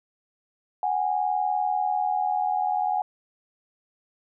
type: tone pair together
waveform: sine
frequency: 742 / 822.3 Hz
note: F#5 / G#5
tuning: +5 / -17 cents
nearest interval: major second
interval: 178 cents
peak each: -25 dBFS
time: 0.83-3.02 s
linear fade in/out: 2 ms
effects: none